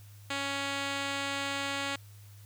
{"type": "tone with low-pass filter", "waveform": "5% pulse", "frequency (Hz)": 278.2, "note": "C#4", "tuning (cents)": 6, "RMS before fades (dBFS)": -34, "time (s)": [0.3, 1.96], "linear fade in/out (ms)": 5, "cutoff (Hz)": 6000, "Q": 1.6, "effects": ["added 102 Hz sine -49 dBFS peak until 2.45 s", "white hiss -60 dBFS RMS until 2.45 s"]}